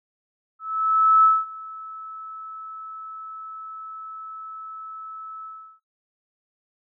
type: tone with ADSR envelope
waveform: sine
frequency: 1304 Hz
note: E6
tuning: 19 cents flat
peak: -11 dBFS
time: 0.59-5.8 s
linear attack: 650 ms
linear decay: 210 ms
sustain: -23 dB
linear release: 360 ms
effects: noise-tail reverb RT60 0.2 s tail -20 dB re dry